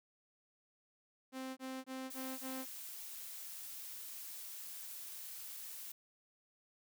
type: tone bursts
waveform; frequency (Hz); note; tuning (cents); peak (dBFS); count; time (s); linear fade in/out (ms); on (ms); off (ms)
sawtooth; 261.6; C4; 0; -38; 5; 1.32-2.658; 50; 250; 22
type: noise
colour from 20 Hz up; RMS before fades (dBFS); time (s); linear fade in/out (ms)
blue; -48; 2.1-5.92; 5
effects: none